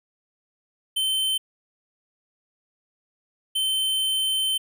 square tone pair in turn, 3087 / 3087 Hz, G7 / G7, -27 / -27 cents, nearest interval unison, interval 0 cents, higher neither, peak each -22 dBFS, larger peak neither, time 0.96-1.38 / 3.55-4.58 s, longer second, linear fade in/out 10 ms, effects none

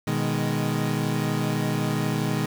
30% pulse chord, G# minor, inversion first, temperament equal, 123.47 / 155.56 / 207.7 Hz, B2 / D#3 / G#3, 0 / 0 / 0 cents, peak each -25 / -24 / -26 dBFS, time 0.07-2.46 s, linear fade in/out 5 ms, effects 7-bit

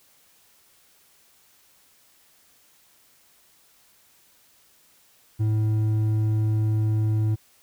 sine tone with hard clipping, 108.3 Hz, A2, 27 cents flat, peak -21 dBFS, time 5.39-7.36 s, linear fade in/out 20 ms, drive 5 dB, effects white hiss -59 dBFS RMS until 7.62 s

